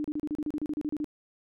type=tone bursts; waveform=sine; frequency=300.2 Hz; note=D4; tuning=38 cents sharp; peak=-28 dBFS; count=14; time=0-1.044 s; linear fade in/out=0 ms; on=43 ms; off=34 ms; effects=none